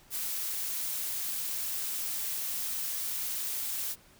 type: noise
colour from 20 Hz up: blue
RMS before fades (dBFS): -34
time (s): 0.1-3.96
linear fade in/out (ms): 50
effects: pink hiss -59 dBFS RMS until 4.19 s